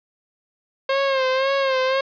sawtooth tone with vibrato, 534 Hz, C5, 35 cents sharp, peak -14 dBFS, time 0.89-2.01 s, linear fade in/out 5 ms, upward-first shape sine, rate 1.9 Hz, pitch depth 56 cents each way, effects resampled to 11025 Hz + 8-bit

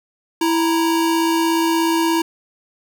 square tone pair together, 330.6 / 935 Hz, E4 / A#5, +5 / +5 cents, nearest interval octave + tritone, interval 1800 cents, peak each -17 / -22 dBFS, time 0.41-2.22 s, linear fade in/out 5 ms, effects none

